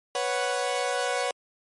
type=chord; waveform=sawtooth; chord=B suspended second; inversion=none; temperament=equal; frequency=493.9 / 554.4 / 740 Hz; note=B4 / C#5 / F#5; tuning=0 / 0 / 0 cents; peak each=-26 dBFS; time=0.15-1.31 s; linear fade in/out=2 ms; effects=MP3 48 kbps